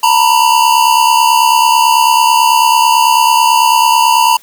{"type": "tone pair together", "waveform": "square", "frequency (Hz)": [909.9, 979], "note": ["A#5", "B5"], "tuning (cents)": [-42, -15], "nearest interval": "minor second", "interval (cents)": 127, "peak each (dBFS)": -10, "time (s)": [0.03, 4.37], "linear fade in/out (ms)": 5, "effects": ["white hiss -43 dBFS RMS until 4.42 s"]}